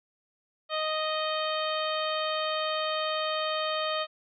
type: harmonic tone with a mistuned harmonic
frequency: 622.3 Hz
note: D#5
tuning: in tune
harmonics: 1 / 2 / 3 / 4 / 5 / 6 / 7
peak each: -31 / -32 / -39 / -40 / -36 / -39 / -41 dBFS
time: 0.69-4.07 s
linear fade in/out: 50 ms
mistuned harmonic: 6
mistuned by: -15 cents
effects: none